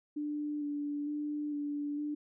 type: tone with vibrato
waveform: sine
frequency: 293.7 Hz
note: D4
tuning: in tune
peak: -33 dBFS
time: 0.16-2.15 s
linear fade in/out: 10 ms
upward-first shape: square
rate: 1.1 Hz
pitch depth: 16 cents each way
effects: none